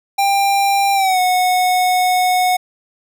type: tone with pitch glide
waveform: square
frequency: 794 to 732.3 Hz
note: G5 to F#5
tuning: +22 to -18 cents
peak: -13 dBFS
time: 0.18-2.57 s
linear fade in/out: 10 ms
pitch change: -140 cents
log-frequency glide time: 0.94-1.19 s
effects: none